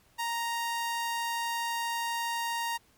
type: tone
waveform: sawtooth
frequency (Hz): 932.3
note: A#5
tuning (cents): 0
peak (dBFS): -26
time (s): 0.18-2.78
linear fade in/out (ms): 20
effects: pink hiss -64 dBFS RMS until 2.97 s + MP3 96 kbps